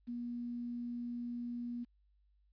sine tone with quantisation, 240 Hz, B3, 49 cents flat, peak -38 dBFS, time 0.07-1.85 s, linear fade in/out 20 ms, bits 11, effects added 50 Hz sine -68 dBFS peak until 2.52 s + resampled to 11025 Hz

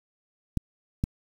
clicks, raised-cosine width 5 ms, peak -12 dBFS, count 2, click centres 0.573 / 1.039 s, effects 7-bit

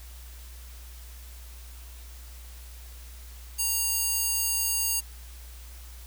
square tone with high-pass filter, 932.3 Hz, A#5, in tune, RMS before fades -27 dBFS, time 3.58-5.01 s, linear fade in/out 20 ms, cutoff 7500 Hz, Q 0.74, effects added 60 Hz sine -42 dBFS peak until 6.06 s + white hiss -51 dBFS RMS until 6.06 s

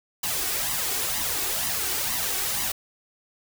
white noise with flanger, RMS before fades -27 dBFS, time 0.23-2.72 s, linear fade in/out 5 ms, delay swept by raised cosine 1 to 2.7 ms, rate 2.1 Hz, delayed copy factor +0.6, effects none

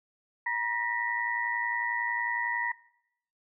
sine tone cluster, 954 / 1843 / 1954 Hz, A#5 / A#6 / B6, +40 / -20 / -19 cents, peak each -32 / -33 / -31 dBFS, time 0.46-2.72 s, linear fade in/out 5 ms, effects noise-tail reverb RT60 0.7 s tail -20 dB re dry

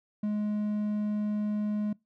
triangle tone, 209.8 Hz, G#3, 18 cents sharp, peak -25 dBFS, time 0.23-1.93 s, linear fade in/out 5 ms, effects noise-tail reverb RT60 0.2 s tail -23 dB re dry

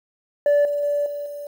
sine tone with level steps, 580 Hz, D5, 22 cents flat, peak -11 / -20 / -18 / -26 / -30 dBFS, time 0.46-1.47 s, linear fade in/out 2 ms, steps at 0.65 / 0.83 / 1.06 / 1.26 s, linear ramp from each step 2 ms, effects tanh soft clip ceiling -13 dBFS + 8-bit

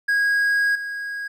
triangle tone with level steps, 1644 Hz, G#6, 18 cents flat, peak -15 / -25 dBFS, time 0.08-1.28 s, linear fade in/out 10 ms, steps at 0.75 s, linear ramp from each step 5 ms, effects none

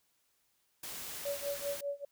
white noise, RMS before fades -43 dBFS, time 0.83-1.81 s, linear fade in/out 5 ms
sine tone with tremolo, 568 Hz, C#5, 42 cents sharp, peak -32 dBFS, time 1.25-2.05 s, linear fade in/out 5 ms, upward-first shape sine, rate 5.1 Hz, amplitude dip 95%
effects white hiss -75 dBFS RMS until 2.11 s

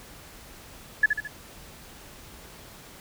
sine tone with echo, 1709 Hz, G#6, 49 cents sharp, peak -14 dBFS, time 1.03-1.06 s, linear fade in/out 5 ms, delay 72 ms, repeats 3, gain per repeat -6 dB, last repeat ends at 1.276 s, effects pink hiss -47 dBFS RMS until 3 s

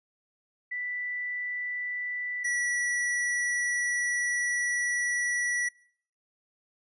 sine / square tone pair in turn, 1975.5 / 1944.9 Hz, B6 / B6, 0 / -27 cents, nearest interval unison, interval 27 cents, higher first, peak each -31 / -27 dBFS, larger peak second, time 0.71-2.44 / 2.44-5.69 s, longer second, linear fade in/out 10 ms, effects noise-tail reverb RT60 0.6 s tail -25 dB re dry + resampled to 24000 Hz

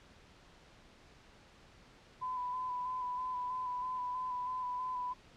sine tone with vibrato, 1003 Hz, B5, 26 cents sharp, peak -35 dBFS, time 2.21-5.14 s, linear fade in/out 20 ms, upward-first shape square, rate 3.1 Hz, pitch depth 18 cents each way, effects pink hiss -60 dBFS RMS until 5.36 s + low-pass 5000 Hz 12 dB/octave

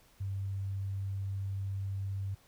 sine tone, 97.7 Hz, G2, 5 cents flat, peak -33 dBFS, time 0.2-2.35 s, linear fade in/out 10 ms, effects pink hiss -64 dBFS RMS until 2.47 s

